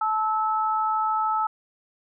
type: tone pair together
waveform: sine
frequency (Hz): 870 / 1303.5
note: A5 / E6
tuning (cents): -20 / -20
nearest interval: perfect fifth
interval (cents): 700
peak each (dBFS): -24 / -24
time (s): 0.01-1.47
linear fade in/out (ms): 5
effects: none